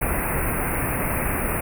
pink band-stop noise, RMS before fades -24 dBFS, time 0.01-1.61 s, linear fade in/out 10 ms, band 2600 to 9100 Hz, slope 96 dB/octave, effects none

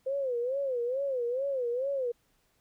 sine tone with vibrato, 515 Hz, C5, 28 cents flat, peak -28 dBFS, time 0.06-2.12 s, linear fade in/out 10 ms, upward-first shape sine, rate 2.3 Hz, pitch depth 150 cents each way, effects pink hiss -71 dBFS RMS until 2.6 s

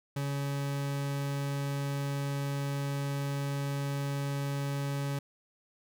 40% pulse tone, 140.5 Hz, C#3, 24 cents sharp, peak -30 dBFS, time 0.16-5.19 s, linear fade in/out 5 ms, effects none

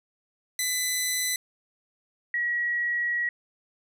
10% pulse / sine tone pair in turn, 2004 / 1914.4 Hz, B6 / A#6, +25 / +46 cents, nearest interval minor second, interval 79 cents, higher first, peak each -16 / -24 dBFS, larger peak first, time 0.59-1.36 / 2.34-3.29 s, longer second, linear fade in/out 2 ms, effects none

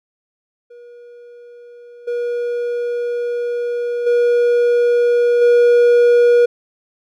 triangle tone with level steps, 480 Hz, B4, 49 cents flat, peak -35 / -16 / -9 / -6 dBFS, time 0.7-6.46 s, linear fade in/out 10 ms, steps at 2.07 / 4.06 / 5.41 s, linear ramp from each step 10 ms, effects none

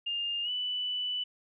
sine tone with pitch glide, 2813 to 2980 Hz, F7 to F#7, +12 to +12 cents, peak -30 dBFS, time 0.06-1.24 s, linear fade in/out 10 ms, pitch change +100 cents, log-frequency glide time 0.43-0.5 s, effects none

